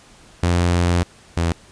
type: tone pair in turn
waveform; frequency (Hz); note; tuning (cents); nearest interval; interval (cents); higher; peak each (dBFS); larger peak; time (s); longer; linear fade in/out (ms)
sawtooth; 87.31 / 84.38; F2 / E2; 0 / +41; minor second; 59; first; -11 / -13; first; 0.43-1.03 / 1.37-1.52; first; 0
effects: pink hiss -48 dBFS RMS until 1.71 s + resampled to 22050 Hz